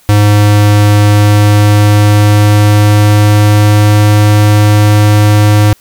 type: tone with pitch glide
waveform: square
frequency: 103.83 to 104.73 Hz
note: G#2 to G#2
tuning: 0 to +15 cents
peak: -4 dBFS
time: 0.09-5.73 s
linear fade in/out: 0 ms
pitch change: +15 cents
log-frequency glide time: 1-4.05 s
effects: white hiss -46 dBFS RMS until 5.8 s